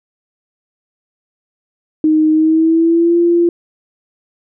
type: tone with pitch glide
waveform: sine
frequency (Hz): 311.1 to 343.2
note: D#4 to F4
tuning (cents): 0 to -30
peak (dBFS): -8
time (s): 2.04-3.49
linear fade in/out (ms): 2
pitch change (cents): +170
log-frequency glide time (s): 2.31-3.17
effects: none